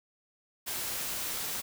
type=noise; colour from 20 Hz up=white; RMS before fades=-35 dBFS; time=0.66-1.62 s; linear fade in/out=20 ms; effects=none